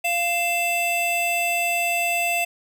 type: tone pair together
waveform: square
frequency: 695 / 2657 Hz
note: F5 / E7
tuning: -9 / +13 cents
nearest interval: octave + major seventh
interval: 2322 cents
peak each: -25 / -23 dBFS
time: 0.04-2.45 s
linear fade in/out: 10 ms
effects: none